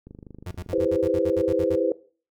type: click train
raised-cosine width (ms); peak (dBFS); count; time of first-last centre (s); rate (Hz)
3; -29; 21; 0.07-0.861; 25.3
type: tone bursts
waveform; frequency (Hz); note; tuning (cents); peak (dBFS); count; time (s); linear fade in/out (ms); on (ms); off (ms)
35% pulse; 89.8; F2; +49; -29; 12; 0.46-1.755; 5; 52; 61
type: chord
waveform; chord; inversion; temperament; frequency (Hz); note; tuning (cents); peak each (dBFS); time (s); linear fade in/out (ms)
sine; C major seventh; first; equal with one note detuned; 329.6 / 399.3 / 493.9 / 523.3; E4 / G4 / B4 / C5; 0 / +32 / 0 / 0; -26 / -27 / -24 / -25; 0.73-1.92; 2
effects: noise-tail reverb RT60 0.4 s tail -19 dB re dry